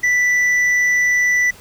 sine tone with hard clipping, 1975.5 Hz, B6, in tune, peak -14 dBFS, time 0.03-1.51 s, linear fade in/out 10 ms, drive 4 dB, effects pink hiss -43 dBFS RMS until 1.6 s

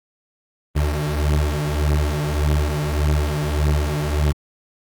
30% pulse beating tone pair, 73.7 / 75.4 Hz, D2 / D2, +7 / +46 cents, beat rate 1.7 Hz, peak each -18 dBFS, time 0.75-4.33 s, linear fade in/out 20 ms, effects Opus 32 kbps

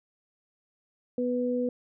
sine tone pair together, 246.9 / 493.9 Hz, B3 / B4, 0 / 0 cents, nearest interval octave, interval 1200 cents, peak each -28 dBFS, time 1.18-1.69 s, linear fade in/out 2 ms, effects none

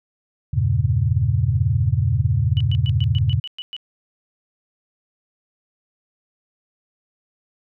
sine chord, E diminished seventh, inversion none, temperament equal, 82.41 / 98 / 116.54 / 138.59 Hz, E2 / G2 / Bb2 / Db3, 0 / 0 / 0 / 0 cents, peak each -23 / -21 / -20 / -22 dBFS, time 0.53-3.4 s, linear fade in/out 10 ms
sine tone bursts, 2960 Hz, F#7, in tune, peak -28 dBFS, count 9, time 2.57-3.765 s, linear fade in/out 0 ms, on 35 ms, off 110 ms
effects none

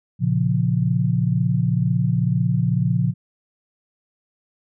sine chord, Bb minor, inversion none, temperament equal, 116.54 / 138.59 / 174.61 Hz, Bb2 / Db3 / F3, 0 / 0 / 0 cents, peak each -21 dBFS, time 0.19-3.14 s, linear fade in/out 50 ms, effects none

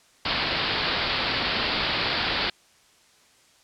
white low-pass noise, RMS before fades -26 dBFS, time 0.25-2.5 s, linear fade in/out 5 ms, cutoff 4800 Hz, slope 96 dB/octave, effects white hiss -58 dBFS RMS until 3.63 s + low-pass 8000 Hz 12 dB/octave

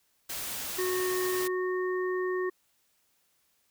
white noise, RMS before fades -36 dBFS, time 0.29-1.48 s, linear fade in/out 10 ms
harmonic tone, 367.5 Hz, F#4, 12 cents flat, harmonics 1 / 3 / 5, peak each -28 / -38 / -38 dBFS, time 0.78-2.5 s, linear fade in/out 10 ms
effects white hiss -71 dBFS RMS until 3.7 s

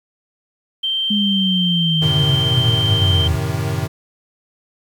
sine tone, 3136 Hz, G7, in tune, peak -17 dBFS, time 0.83-3.28 s, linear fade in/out 10 ms
sine linear sweep, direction down, 209.9 to 77.78 Hz, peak -16 dBFS, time 1.1-3.36 s, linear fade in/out 10 ms
square chord, F# diminished seventh, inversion none, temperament equal, 92.5 / 110 / 130.81 / 155.56 Hz, F#2 / A2 / C3 / Eb3, 0 / 0 / 0 / 0 cents, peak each -25 dBFS, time 2.01-3.88 s, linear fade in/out 20 ms
effects 8-bit

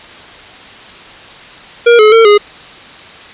square tone with pitch steps, 472.7 / 428.1 / 453.5 / 413.9 Hz, A#4 / A4 / A#4 / G#4, +24 / -47 / -48 / -6 cents, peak -3 dBFS, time 1.86-2.38 s, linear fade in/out 10 ms, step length 130 ms, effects white hiss -33 dBFS RMS until 3.33 s + resampled to 8000 Hz

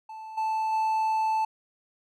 triangle tone with level steps, 878 Hz, A5, 4 cents flat, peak -36 / -23 / -21 dBFS, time 0.09-1.45 s, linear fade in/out 5 ms, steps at 0.37 / 0.72 s, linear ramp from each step 10 ms, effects none

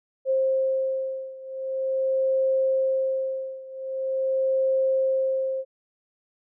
sine beating tone pair, 529 / 529.44 Hz, C5 / C5, +19 / +20 cents, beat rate 0.44 Hz, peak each -24 / -26 dBFS, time 0.25-5.65 s, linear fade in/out 50 ms, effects none

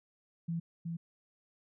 sine tone with echo, 167.3 Hz, E3, 26 cents sharp, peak -32 dBFS, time 0.48-0.6 s, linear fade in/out 10 ms, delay 370 ms, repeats 1, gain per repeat -3 dB, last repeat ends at 0.97 s, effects none

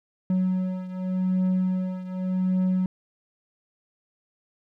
triangle beating tone pair, 185 / 185.86 Hz, F#3 / F#3, 0 / +8 cents, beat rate 0.86 Hz, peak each -22 / -26 dBFS, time 0.3-2.86 s, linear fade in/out 2 ms, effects none

